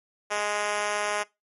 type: tone with high-pass filter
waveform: 5% pulse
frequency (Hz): 207.7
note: G#3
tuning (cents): 0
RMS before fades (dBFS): -28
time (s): 0.3-1.24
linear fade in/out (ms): 20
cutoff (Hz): 540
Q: 1.6
effects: noise-tail reverb RT60 0.2 s tail -20 dB re dry + MP3 48 kbps